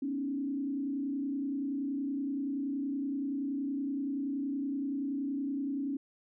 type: tone with frequency modulation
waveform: sine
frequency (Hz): 277.2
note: C#4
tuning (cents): 0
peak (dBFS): -31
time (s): 0.02-5.97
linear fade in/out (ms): 5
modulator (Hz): 30.6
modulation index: 0.79
effects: none